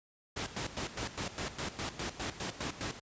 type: noise with tremolo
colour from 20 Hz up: pink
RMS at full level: -36 dBFS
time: 0.36-3 s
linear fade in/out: 10 ms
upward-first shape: square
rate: 4.9 Hz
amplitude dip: 75%
effects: high-pass 60 Hz 12 dB/octave + resampled to 16000 Hz